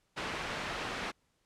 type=low-pass noise; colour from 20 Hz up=white; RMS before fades=-38 dBFS; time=0.16-1.12 s; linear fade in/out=20 ms; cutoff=2300 Hz; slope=12 dB/octave; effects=pink hiss -75 dBFS RMS until 1.45 s + low-pass 10000 Hz 12 dB/octave